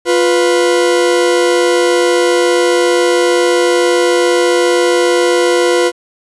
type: tone pair together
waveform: 40% pulse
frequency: 351.7 / 493.9 Hz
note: F4 / B4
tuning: +12 / 0 cents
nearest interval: tritone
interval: 588 cents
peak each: -11 dBFS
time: 0.05-5.92 s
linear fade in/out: 50 ms
effects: resampled to 24000 Hz + 7-bit